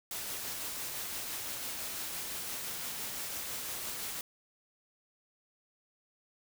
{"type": "noise with tremolo", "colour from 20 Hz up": "white", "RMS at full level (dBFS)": -38, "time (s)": [0.11, 4.21], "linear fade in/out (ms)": 2, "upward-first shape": "triangle", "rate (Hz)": 5.9, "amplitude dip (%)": 25, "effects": []}